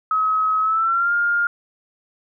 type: tone with pitch glide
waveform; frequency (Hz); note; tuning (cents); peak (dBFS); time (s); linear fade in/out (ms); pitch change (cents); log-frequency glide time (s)
sine; 1278 to 1409.9; D#6 to F6; +46 to +16; -16; 0.11-1.47; 2; +170; 0.61-1.13
effects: none